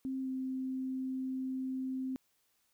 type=tone with pitch glide; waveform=sine; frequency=264.2 to 261 Hz; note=C4 to C4; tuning=+17 to -4 cents; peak=-34 dBFS; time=0.05-2.16 s; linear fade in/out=0 ms; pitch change=-21 cents; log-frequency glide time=0.21-0.29 s; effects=white hiss -75 dBFS RMS until 2.73 s